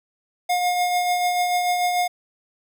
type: tone with tremolo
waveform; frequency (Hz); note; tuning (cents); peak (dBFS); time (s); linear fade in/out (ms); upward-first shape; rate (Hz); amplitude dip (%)
square; 715; F5; +41; -18; 0.49-2.08; 10; triangle; 6.8; 40
effects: none